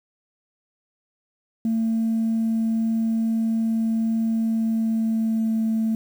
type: tone with pitch glide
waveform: sine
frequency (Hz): 224.8 to 222.3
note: A3 to A3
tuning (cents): +37 to +18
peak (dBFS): -18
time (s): 1.65-5.95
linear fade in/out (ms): 2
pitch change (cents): -19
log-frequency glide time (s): 4.32-5.65
effects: tanh soft clip ceiling -16 dBFS + 8-bit